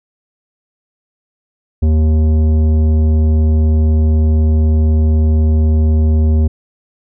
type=tone with tanh clipping; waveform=sine; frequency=78 Hz; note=D#2; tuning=5 cents sharp; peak=-10 dBFS; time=1.82-6.48 s; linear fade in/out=10 ms; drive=12 dB; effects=none